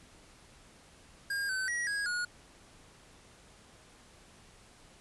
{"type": "tone with pitch steps", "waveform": "square", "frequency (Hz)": [1616, 1529, 1912, 1649, 1446], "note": ["G#6", "G6", "A#6", "G#6", "F#6"], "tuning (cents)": [-48, -44, 43, -13, -40], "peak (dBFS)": -32, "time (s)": [1.3, 2.25], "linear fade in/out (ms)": 5, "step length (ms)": 190, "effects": ["pink hiss -58 dBFS RMS until 5 s", "resampled to 24000 Hz"]}